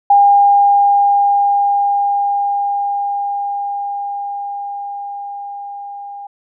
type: tone with level ramp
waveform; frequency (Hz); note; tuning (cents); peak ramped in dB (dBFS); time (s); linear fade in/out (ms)
sine; 807; G#5; -50; -5 to -27; 0.1-6.27; 5
effects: none